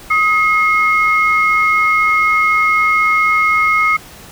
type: tone pair together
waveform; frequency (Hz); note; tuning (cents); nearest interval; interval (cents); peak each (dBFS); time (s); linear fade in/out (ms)
sine; 1261 / 2157; D#6 / C#7; +23 / -48; major sixth; 929; -12; 0.1-3.97; 10
effects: tanh soft clip ceiling -3 dBFS + pink hiss -37 dBFS RMS until 4.31 s